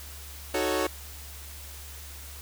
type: chord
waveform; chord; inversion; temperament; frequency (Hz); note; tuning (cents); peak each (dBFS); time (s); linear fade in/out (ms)
sawtooth; D# half-diminished seventh; none; equal; 311.1 / 370 / 440 / 554.4; D#4 / F#4 / A4 / C#5; 0 / 0 / 0 / 0; -28 / -26 / -28 / -26; 0.54-0.87; 5
effects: added 71 Hz sine -43 dBFS peak until 2.41 s + white hiss -45 dBFS RMS until 2.41 s